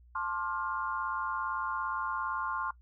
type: chord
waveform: sine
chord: D minor seventh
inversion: second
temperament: just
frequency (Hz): 881 / 1057.2 / 1174.7 / 1409.6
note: A5 / C6 / D6 / F6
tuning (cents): +2 / +18 / 0 / +16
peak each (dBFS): -40 / -34 / -40 / -37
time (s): 0.15-2.71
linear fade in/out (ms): 5
effects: noise-tail reverb RT60 0.1 s tail -20 dB re dry + added 60 Hz sine -55 dBFS peak until 2.81 s